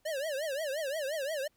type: tone with vibrato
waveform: square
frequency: 585 Hz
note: D5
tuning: 7 cents flat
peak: -33 dBFS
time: 0.05-1.48 s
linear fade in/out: 10 ms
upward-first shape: triangle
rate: 5.7 Hz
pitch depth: 220 cents each way
effects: pink hiss -73 dBFS RMS until 1.56 s

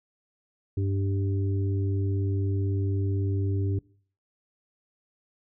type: harmonic tone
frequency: 98 Hz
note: G2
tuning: in tune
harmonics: 1 / 3 / 4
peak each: -24 / -34 / -36 dBFS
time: 0.77-3.79 s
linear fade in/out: 5 ms
effects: noise-tail reverb RT60 0.5 s tail -22 dB re dry

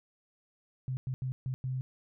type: tone bursts at uneven times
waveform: sine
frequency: 129.6 Hz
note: C3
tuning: 16 cents flat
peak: -31 dBFS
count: 5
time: 0.88-0.97 / 1.07-1.14 / 1.22-1.32 / 1.46-1.54 / 1.64-1.81 s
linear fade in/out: 0 ms
effects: none

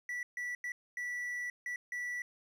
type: tone bursts at uneven times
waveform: triangle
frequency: 1957 Hz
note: B6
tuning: 16 cents flat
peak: -34 dBFS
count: 6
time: 0.09-0.23 / 0.37-0.55 / 0.64-0.72 / 0.97-1.5 / 1.66-1.76 / 1.92-2.22 s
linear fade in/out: 2 ms
effects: none

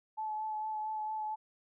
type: tone with vibrato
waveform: sine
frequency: 863 Hz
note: A5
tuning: 34 cents flat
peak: -34 dBFS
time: 0.17-1.36 s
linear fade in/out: 20 ms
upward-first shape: sine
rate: 4.4 Hz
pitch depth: 16 cents each way
effects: none

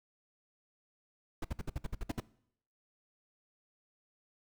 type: noise bursts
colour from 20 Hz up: brown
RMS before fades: -35 dBFS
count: 10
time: 1.42-2.202 s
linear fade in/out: 5 ms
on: 26 ms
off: 58 ms
effects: noise-tail reverb RT60 0.7 s tail -21 dB re dry

